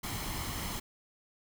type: noise with comb filter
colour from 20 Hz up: pink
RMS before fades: -37 dBFS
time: 0.03-0.8 s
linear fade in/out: 10 ms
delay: 0.96 ms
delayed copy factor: +0.5
effects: none